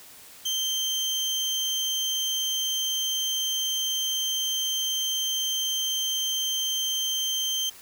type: tone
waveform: 30% pulse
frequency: 3136 Hz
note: G7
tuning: in tune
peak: -22 dBFS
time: 0.45-7.7 s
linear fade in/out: 10 ms
effects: white hiss -48 dBFS RMS until 7.81 s